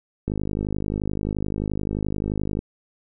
click train, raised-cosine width 3 ms, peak -13 dBFS, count 120, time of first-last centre 0.28-2.591 s, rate 51.5 Hz, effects none

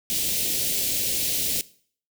white band-stop noise, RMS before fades -25 dBFS, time 0.1-1.61 s, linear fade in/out 0 ms, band 550 to 2500 Hz, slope 24 dB/octave, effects noise-tail reverb RT60 0.5 s tail -19 dB re dry

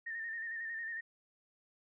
sine tone with vibrato, 1822 Hz, A#6, 40 cents flat, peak -38 dBFS, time 0.06-1.01 s, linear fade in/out 10 ms, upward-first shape square, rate 11 Hz, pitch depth 37 cents each way, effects none

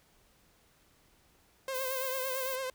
sawtooth tone with vibrato, 523.3 Hz, C5, in tune, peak -30 dBFS, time 1.68-2.7 s, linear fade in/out 2 ms, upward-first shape triangle, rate 8.9 Hz, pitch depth 58 cents each way
violet noise, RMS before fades -39 dBFS, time 1.74-2.56 s, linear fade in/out 10 ms
effects pink hiss -66 dBFS RMS until 2.74 s

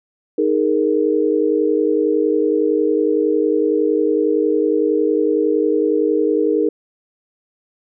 sine chord, D# suspended fourth, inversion none, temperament equal, 311.1 / 415.3 / 466.2 Hz, D#4 / G#4 / A#4, 0 / 0 / 0 cents, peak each -18 dBFS, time 0.38-6.69 s, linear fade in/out 5 ms, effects none

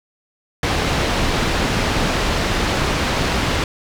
pink low-pass noise, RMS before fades -19 dBFS, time 0.63-3.64 s, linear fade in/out 2 ms, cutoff 4600 Hz, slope 12 dB/octave, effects none

